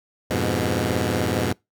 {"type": "chord", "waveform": "10% pulse", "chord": "F diminished", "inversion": "none", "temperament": "equal", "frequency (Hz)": [87.31, 103.83, 123.47], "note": ["F2", "Ab2", "Cb3"], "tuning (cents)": [0, 0, 0], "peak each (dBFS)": -17, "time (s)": [0.3, 1.53], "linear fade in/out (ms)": 10, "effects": ["noise-tail reverb RT60 0.2 s tail -25 dB re dry"]}